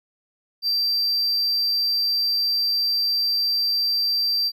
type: tone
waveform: triangle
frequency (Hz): 4697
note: D8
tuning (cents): -1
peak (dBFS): -18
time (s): 0.62-4.52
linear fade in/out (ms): 50
effects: none